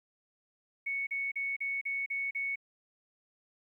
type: tone bursts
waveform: sine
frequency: 2217 Hz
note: C#7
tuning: in tune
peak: -31 dBFS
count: 7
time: 0.86-2.558 s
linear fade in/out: 10 ms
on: 210 ms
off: 38 ms
effects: 12-bit